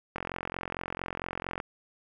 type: click train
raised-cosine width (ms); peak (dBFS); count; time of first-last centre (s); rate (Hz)
0.5; -18; 65; 0.16-1.601; 44.4
effects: 10-bit